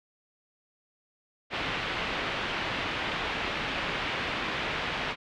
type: low-pass noise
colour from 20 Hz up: white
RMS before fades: -32 dBFS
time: 1.5-5.16 s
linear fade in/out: 50 ms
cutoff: 3100 Hz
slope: 24 dB/octave
effects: none